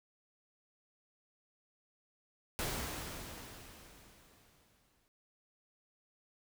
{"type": "noise with exponential decay", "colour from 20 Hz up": "pink", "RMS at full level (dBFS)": -36, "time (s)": [2.59, 5.08], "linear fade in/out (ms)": 0, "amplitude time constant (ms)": 540, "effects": []}